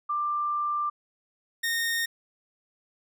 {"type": "tone pair in turn", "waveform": ["sine", "sawtooth"], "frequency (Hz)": [1185, 1844.2], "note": ["D6", "A#6"], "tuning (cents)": [15, -19], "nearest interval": "minor sixth", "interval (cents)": 766, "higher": "second", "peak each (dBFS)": [-25, -22], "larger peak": "second", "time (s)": [[0.09, 0.9], [1.63, 2.06]], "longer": "first", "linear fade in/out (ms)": 10, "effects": []}